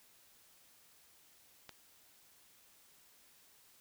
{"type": "click", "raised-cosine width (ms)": 0.2, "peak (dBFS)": -30, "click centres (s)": 1.693, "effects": ["white hiss -65 dBFS RMS until 3.8 s"]}